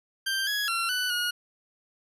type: tone with pitch steps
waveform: 20% pulse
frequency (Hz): 1573 / 1672 / 1363 / 1492 / 1444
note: G6 / G#6 / F6 / F#6 / F#6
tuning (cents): +6 / +11 / -43 / +14 / -43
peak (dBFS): -21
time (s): 0.26-1.31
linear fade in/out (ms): 10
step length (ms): 210
effects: resampled to 32000 Hz